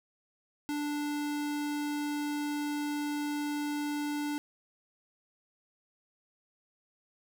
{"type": "tone", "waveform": "square", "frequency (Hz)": 293.7, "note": "D4", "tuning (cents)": 0, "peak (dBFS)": -32, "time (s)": [0.69, 4.38], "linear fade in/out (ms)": 0, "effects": []}